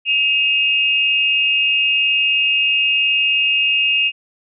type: tone pair together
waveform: sine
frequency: 2548 / 2809 Hz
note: D#7 / F7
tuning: +41 / +9 cents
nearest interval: major second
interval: 168 cents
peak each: -16 dBFS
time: 0.05-4.12 s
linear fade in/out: 50 ms
effects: none